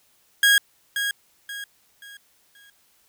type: tone with echo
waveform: 30% pulse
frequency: 1640 Hz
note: G#6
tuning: 22 cents flat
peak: -11 dBFS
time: 0.43-0.58 s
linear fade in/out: 2 ms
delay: 530 ms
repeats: 4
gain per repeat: -9 dB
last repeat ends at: 2.7 s
effects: white hiss -62 dBFS RMS until 3.08 s